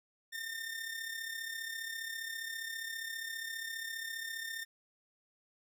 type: tone with amplitude modulation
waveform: sawtooth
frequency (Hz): 1812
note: A#6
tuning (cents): -50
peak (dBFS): -33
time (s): 0.32-4.65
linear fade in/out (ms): 20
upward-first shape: sine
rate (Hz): 34.9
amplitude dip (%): 55
effects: none